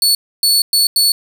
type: tone bursts at uneven times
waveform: sawtooth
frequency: 4431 Hz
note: C#8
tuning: 2 cents flat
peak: -7 dBFS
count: 4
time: 0.02-0.15 / 0.43-0.62 / 0.73-0.87 / 0.96-1.12 s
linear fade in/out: 2 ms
effects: none